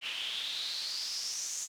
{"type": "noise with band-pass filter sweep", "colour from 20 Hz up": "pink", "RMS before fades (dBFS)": -37, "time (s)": [0.01, 1.68], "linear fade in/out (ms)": 50, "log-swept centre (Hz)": [2800, 6900], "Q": 6.3, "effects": []}